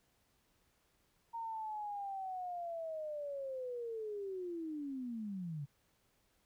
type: linear sweep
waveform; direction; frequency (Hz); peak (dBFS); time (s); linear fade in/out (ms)
sine; down; 928 to 136.5; -39; 1.33-5.66; 20
effects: pink hiss -75 dBFS RMS until 6.45 s